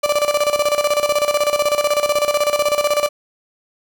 35% pulse tone with tremolo, 587.3 Hz, D5, in tune, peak -11 dBFS, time 0.03-3.09 s, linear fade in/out 10 ms, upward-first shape square, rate 16 Hz, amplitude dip 70%, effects none

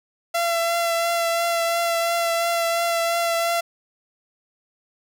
sawtooth tone with vibrato, 677 Hz, E5, 46 cents sharp, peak -16 dBFS, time 0.34-3.61 s, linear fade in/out 10 ms, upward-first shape triangle, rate 2.9 Hz, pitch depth 20 cents each way, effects none

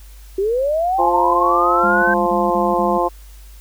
sine linear sweep, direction up, 372.7 to 1568 Hz, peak -15 dBFS, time 0.38-2.14 s, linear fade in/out 5 ms
harmonic tone, 174.61 Hz, F3, in tune, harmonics 2 / 3 / 4 / 5 / 6, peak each -21 / -21 / -21 / -21 / -21 dBFS, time 0.98-3.09 s, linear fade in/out 20 ms
sine tone bursts, 201.9 Hz, G#3, 49 cents flat, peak -22 dBFS, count 5, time 1.83-2.982 s, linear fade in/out 10 ms, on 200 ms, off 38 ms
effects added 50 Hz sine -37 dBFS peak until 3.6 s + white hiss -49 dBFS RMS until 3.6 s

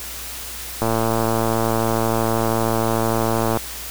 click train, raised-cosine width 1 ms, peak -6 dBFS, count 312, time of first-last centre 0.82-3.572 s, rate 113 Hz, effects added 60 Hz sine -39 dBFS peak until 3.9 s + white hiss -32 dBFS RMS until 3.9 s

